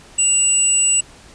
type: tone pair together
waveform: sine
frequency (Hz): 2793 / 7900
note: F7 / B8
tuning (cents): -1 / 0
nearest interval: octave + tritone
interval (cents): 1801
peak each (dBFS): -21 / -13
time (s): 0.18-1.01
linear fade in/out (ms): 10
effects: pink hiss -44 dBFS RMS until 1.34 s + resampled to 22050 Hz